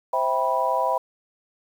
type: chord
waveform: sine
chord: C major seventh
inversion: none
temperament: just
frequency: 523.3 / 654.1 / 784.9 / 981.1 Hz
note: C5 / E5 / G5 / B5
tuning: 0 / -14 / +2 / -12 cents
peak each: -27 / -26 / -27 / -23 dBFS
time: 0.13-0.98 s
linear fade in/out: 5 ms
effects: 8-bit